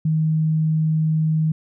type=tone; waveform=sine; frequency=157.4 Hz; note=D#3; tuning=20 cents sharp; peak=-16 dBFS; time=0.05-1.52 s; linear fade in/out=5 ms; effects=none